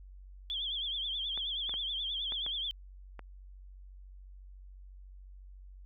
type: tone with vibrato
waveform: sine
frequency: 3322 Hz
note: G#7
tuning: in tune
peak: -33 dBFS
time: 0.5-2.71 s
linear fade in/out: 0 ms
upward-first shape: triangle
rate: 9.4 Hz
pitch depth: 130 cents each way
type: clicks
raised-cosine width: 0.5 ms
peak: -30 dBFS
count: 6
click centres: 1.376 / 1.694 / 1.74 / 2.322 / 2.464 / 3.193 s
effects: added 47 Hz sine -48 dBFS peak until 5.85 s